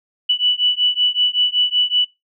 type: beating tone pair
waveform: sine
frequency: 2960 / 2965.3 Hz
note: F#7 / F#7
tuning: 0 / +3 cents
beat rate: 5.3 Hz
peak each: -17 dBFS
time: 0.29-2.05 s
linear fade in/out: 10 ms
effects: noise-tail reverb RT60 0.2 s tail -21 dB re dry